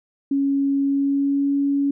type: tone with pitch glide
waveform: sine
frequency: 277.2 to 280.7 Hz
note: C#4 to C#4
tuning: 0 to +22 cents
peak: -17 dBFS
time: 0.31-1.91 s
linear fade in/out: 5 ms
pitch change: +22 cents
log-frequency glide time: 0.82-1.55 s
effects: none